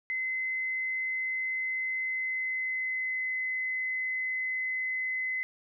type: tone with pitch glide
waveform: sine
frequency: 2049 to 2036 Hz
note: C7 to C7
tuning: -37 to -48 cents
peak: -29 dBFS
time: 0.1-5.43 s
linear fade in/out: 0 ms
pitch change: -11 cents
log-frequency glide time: 2.02-3.33 s
effects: none